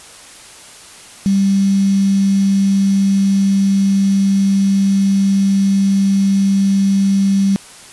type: tone with quantisation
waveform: sine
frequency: 196 Hz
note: G3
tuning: in tune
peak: -10 dBFS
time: 1.26-7.56 s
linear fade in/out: 0 ms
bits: 5
effects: white hiss -38 dBFS RMS until 7.92 s + resampled to 24000 Hz